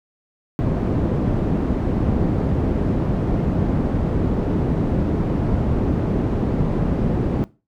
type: low-pass noise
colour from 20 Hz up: white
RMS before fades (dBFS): -20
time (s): 0.59-7.44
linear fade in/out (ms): 0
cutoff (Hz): 260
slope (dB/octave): 12
effects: noise-tail reverb RT60 0.3 s tail -20 dB re dry